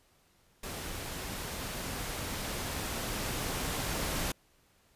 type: noise with level ramp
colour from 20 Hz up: pink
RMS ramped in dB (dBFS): -40 to -33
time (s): 0.63-4.32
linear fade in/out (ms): 5
effects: pink hiss -67 dBFS RMS until 4.95 s + resampled to 32000 Hz